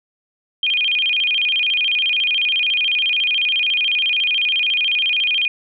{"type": "tone with vibrato", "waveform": "sine", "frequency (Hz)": 2794, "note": "F7", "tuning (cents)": 0, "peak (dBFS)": -15, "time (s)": [0.63, 5.48], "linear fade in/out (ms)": 2, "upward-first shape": "square", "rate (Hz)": 14, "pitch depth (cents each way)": 220, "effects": []}